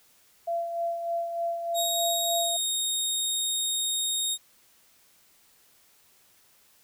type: tone with tremolo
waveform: sine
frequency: 680 Hz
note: F5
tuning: 46 cents flat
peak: -25 dBFS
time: 0.47-2.57 s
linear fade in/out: 10 ms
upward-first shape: sine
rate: 3.3 Hz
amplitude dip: 50%
type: tone with pitch glide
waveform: 20% pulse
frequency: 3764 to 3721 Hz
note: A#7 to A#7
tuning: +16 to -4 cents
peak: -20 dBFS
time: 1.74-4.38 s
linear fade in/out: 50 ms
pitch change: -20 cents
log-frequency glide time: 2.38-2.59 s
effects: white hiss -61 dBFS RMS until 6.83 s